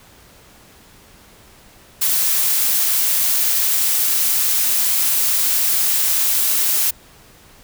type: noise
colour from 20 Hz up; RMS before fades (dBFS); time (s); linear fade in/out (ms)
blue; -17; 2.01-6.91; 10
effects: pink hiss -47 dBFS RMS until 7.63 s